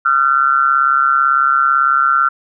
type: tone with amplitude modulation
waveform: sine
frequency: 1366 Hz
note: F6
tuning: 39 cents flat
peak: -6 dBFS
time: 0.05-2.29 s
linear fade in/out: 10 ms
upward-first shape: sine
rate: 138 Hz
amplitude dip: 85%
effects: none